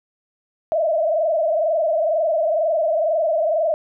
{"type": "tone with frequency modulation", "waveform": "sine", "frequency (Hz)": 640, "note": "D#5", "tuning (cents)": 49, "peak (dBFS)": -16, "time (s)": [0.72, 3.74], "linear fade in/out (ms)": 0, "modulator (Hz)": 22.1, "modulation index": 1.8, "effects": []}